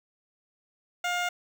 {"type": "tone with notch filter", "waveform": "15% pulse", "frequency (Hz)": 709, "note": "F5", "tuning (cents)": 26, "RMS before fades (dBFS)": -29, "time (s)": [1.04, 1.29], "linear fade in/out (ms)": 5, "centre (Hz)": 11000, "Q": 0.85, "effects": []}